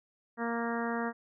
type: harmonic tone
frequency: 233.1 Hz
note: A#3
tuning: in tune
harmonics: 1 / 2 / 3 / 4 / 5 / 6 / 7 / 8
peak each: -34 / -37 / -39 / -40 / -41 / -42 / -42 / -43 dBFS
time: 0.37-1.13 s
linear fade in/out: 50 ms
effects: none